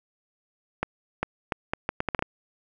accelerating click train, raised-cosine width 0.5 ms, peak -10 dBFS, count 10, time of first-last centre 0.83-2.224 s, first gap 400 ms, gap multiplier 0.73, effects none

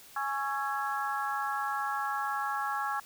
harmonic tone with a mistuned harmonic, 277.2 Hz, C#4, in tune, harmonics 3 / 4 / 5 / 6, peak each -34 / -35 / -36 / -37 dBFS, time 0.16-3 s, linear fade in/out 5 ms, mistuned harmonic 5, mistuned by -49 cents, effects white hiss -53 dBFS RMS until 3.05 s

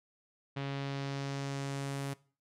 sawtooth tone with low-pass filter sweep, 138.59 Hz, C#3, in tune, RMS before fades -37 dBFS, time 0.56-2.14 s, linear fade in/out 10 ms, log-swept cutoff 3300 to 11000 Hz, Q 1.4, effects noise-tail reverb RT60 0.4 s tail -20 dB re dry

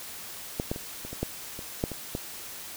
clicks, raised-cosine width 2 ms, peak -14 / -15 / -24 / -25 / -24 / -14 / -25 / -12 / -22 / -17 dBFS, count 10, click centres 0.599 / 0.715 / 0.761 / 1.05 / 1.13 / 1.23 / 1.591 / 1.839 / 1.917 / 2.151 s, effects white hiss -41 dBFS RMS until 2.76 s

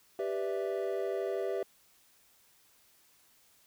triangle chord, E minor seventh, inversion first, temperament equal, 392 / 493.9 / 587.3 / 659.3 Hz, G4 / B4 / D5 / E5, 0 / 0 / 0 / 0 cents, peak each -32 / -36 / -38 / -36 dBFS, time 0.19-1.63 s, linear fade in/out 2 ms, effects white hiss -65 dBFS RMS until 3.66 s

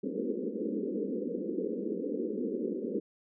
white band-pass noise, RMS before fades -34 dBFS, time 0.03-3 s, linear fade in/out 10 ms, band 190 to 500 Hz, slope 96 dB/octave, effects none

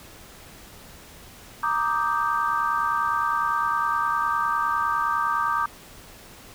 sine chord, Eb major seventh, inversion second, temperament equal, 932.3 / 1174.7 / 1244.5 / 1568 Hz, Bb5 / D6 / Eb6 / G6, 0 / 0 / 0 / 0 cents, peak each -28 / -24 / -28 / -29 dBFS, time 1.63-5.66 s, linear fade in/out 5 ms, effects pink hiss -46 dBFS RMS until 6.54 s

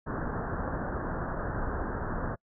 pink low-pass noise, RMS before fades -33 dBFS, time 0.06-2.36 s, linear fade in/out 20 ms, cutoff 1700 Hz, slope 96 dB/octave, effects noise-tail reverb RT60 0.1 s tail -26 dB re dry

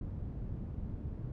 white low-pass noise, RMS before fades -40 dBFS, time 0.01-1.32 s, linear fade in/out 2 ms, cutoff 120 Hz, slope 12 dB/octave, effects none

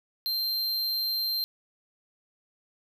square tone, 4154 Hz, C8, 13 cents flat, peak -27 dBFS, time 0.26-1.44 s, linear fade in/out 0 ms, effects 10-bit

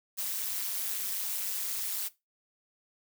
blue noise with amplitude modulation, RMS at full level -30 dBFS, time 0.17-2.09 s, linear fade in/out 20 ms, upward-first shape sine, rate 198 Hz, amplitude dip 90%, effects noise-tail reverb RT60 0.2 s tail -17 dB re dry

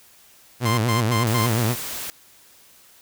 sawtooth tone with vibrato, 114.9 Hz, A#2, 25 cents flat, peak -15 dBFS, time 0.6-1.76 s, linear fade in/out 50 ms, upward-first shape triangle, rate 8.3 Hz, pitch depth 160 cents each way
sawtooth tone bursts, 1047 Hz, C6, 1 cent sharp, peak -19 dBFS, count 4, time 0.65-1.47 s, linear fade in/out 10 ms, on 130 ms, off 100 ms
white noise, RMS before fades -31 dBFS, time 1.27-2.1 s, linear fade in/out 0 ms
effects white hiss -52 dBFS RMS until 3.01 s

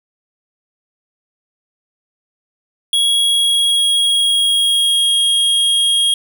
square tone with pitch glide, 3322 to 3265 Hz, G#7 to G#7, 0 to -30 cents, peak -12 dBFS, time 2.93-6.14 s, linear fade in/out 2 ms, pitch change -30 cents, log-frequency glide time 3.04-5.2 s, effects none

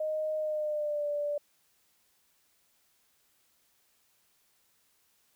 sine tone with pitch glide, 620 to 585.2 Hz, D#5 to D5, -6 to -6 cents, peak -29 dBFS, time 0-1.38 s, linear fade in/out 5 ms, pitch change -100 cents, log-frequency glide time 0.37-1.08 s, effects white hiss -70 dBFS RMS until 5.35 s

